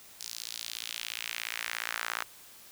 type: tone with high-pass filter sweep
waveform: sawtooth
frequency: 57.1 Hz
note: A#1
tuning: 35 cents flat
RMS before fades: -38 dBFS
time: 0.2-2.24 s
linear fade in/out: 10 ms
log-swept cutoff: 5200 to 1300 Hz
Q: 1.8
effects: white hiss -53 dBFS RMS until 2.71 s